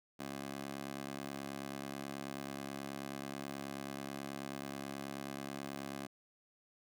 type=tone with high-pass filter; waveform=15% pulse; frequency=69.3 Hz; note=C#2; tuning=in tune; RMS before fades=-44 dBFS; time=0.19-6.07 s; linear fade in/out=10 ms; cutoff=270 Hz; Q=0.88; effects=none